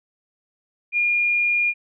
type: tone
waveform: sine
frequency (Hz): 2420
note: D#7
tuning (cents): -49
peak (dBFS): -17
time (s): 0.92-1.74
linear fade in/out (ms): 50
effects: none